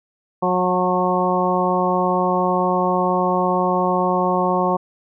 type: harmonic tone with a mistuned harmonic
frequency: 182 Hz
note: F#3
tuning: 28 cents flat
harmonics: 1 / 2 / 3 / 4 / 5 / 6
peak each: -23 / -23 / -23 / -23 / -23 / -23 dBFS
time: 0.42-4.77 s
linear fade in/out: 10 ms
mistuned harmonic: 5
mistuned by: -15 cents
effects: none